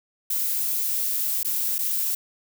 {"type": "noise with dropouts", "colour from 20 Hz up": "violet", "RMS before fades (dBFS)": -25, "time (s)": [0.3, 2.15], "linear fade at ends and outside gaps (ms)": 5, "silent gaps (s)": [[1.431, 1.447], [1.783, 1.789]], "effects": []}